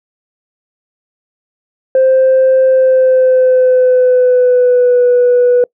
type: tone with pitch glide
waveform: sine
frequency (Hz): 523.3 to 491.1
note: C5 to B4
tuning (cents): 0 to -10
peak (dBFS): -4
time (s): 1.95-5.64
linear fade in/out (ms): 2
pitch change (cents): -110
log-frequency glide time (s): 2.65-5.04
effects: noise-tail reverb RT60 0.1 s tail -26 dB re dry + tanh soft clip ceiling -3 dBFS